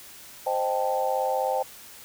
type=chord; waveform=sine; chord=A half-diminished seventh; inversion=first; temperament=equal; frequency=523.3 / 622.3 / 784 / 880 Hz; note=C5 / Eb5 / G5 / A5; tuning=0 / 0 / 0 / 0 cents; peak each=-27 / -31 / -27 / -31 dBFS; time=0.46-1.63 s; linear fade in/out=10 ms; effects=white hiss -46 dBFS RMS until 2.04 s